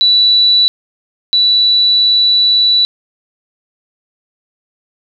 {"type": "tone pair in turn", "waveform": "sine", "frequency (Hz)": [3951, 3951], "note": ["B7", "B7"], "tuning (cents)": [0, 0], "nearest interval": "unison", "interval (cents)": 0, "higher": "neither", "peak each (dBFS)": [-6, -7], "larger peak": "first", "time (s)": [[0.01, 0.68], [1.33, 2.85]], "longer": "second", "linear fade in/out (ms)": 0, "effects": []}